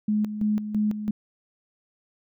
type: tone with tremolo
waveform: sine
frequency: 211.4 Hz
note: G#3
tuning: 31 cents sharp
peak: -20 dBFS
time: 0.08-1.11 s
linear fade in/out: 5 ms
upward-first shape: square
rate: 3 Hz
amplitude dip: 65%
effects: none